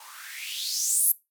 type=noise with band-pass filter sweep; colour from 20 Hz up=violet; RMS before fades=-28 dBFS; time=0-1.12 s; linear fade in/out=5 ms; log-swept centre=870 to 12000 Hz; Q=5.2; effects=noise-tail reverb RT60 0.2 s tail -19 dB re dry